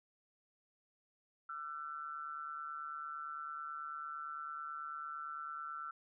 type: tone with amplitude modulation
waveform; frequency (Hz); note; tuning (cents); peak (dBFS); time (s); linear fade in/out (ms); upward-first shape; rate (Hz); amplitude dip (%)
sine; 1345; E6; +34; -38; 1.49-5.91; 5; sine; 149; 75
effects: none

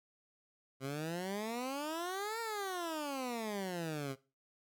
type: exponential two-way sweep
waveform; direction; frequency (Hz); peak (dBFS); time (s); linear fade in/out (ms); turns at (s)
15% pulse; up then down; 130.81 to 466.2 to 130.81; -31; 0.8-4.16; 50; 2.4
effects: noise-tail reverb RT60 0.3 s tail -18 dB re dry

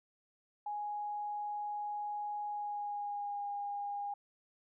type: tone with pitch glide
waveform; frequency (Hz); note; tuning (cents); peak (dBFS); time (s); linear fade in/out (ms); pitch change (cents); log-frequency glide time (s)
sine; 830.6 to 813; G#5 to G#5; 0 to -37; -36; 0.66-4.14; 5; -37; 2.47-3.47
effects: none

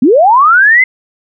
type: linear sweep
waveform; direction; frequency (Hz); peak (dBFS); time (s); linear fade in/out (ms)
sine; up; 220 to 2093; -3; 0.02-0.84; 5
effects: none

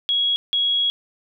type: tone bursts at uneven times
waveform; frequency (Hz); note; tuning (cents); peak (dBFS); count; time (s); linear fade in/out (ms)
sine; 3322; G#7; 0; -17; 2; 0.09-0.36 / 0.53-0.9; 0
effects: none

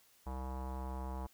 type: tone with low-pass filter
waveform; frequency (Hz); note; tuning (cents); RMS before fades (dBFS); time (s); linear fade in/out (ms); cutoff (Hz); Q
square; 65; C2; -11; -41; 0.26-1.27; 10; 940; 4.6
effects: white hiss -67 dBFS RMS until 1.33 s

